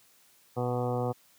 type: harmonic tone with a mistuned harmonic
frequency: 123.4 Hz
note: B2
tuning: 1 cent flat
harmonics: 1 / 2 / 3 / 4 / 5 / 6 / 7 / 8 / 9 / 10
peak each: -31 / -36 / -38 / -32 / -43 / -36 / -42 / -47 / -44 / -46 dBFS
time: 0.56-1.13 s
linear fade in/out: 20 ms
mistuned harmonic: 1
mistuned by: -21 cents
effects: white hiss -62 dBFS RMS until 1.38 s + high-pass 80 Hz 12 dB/octave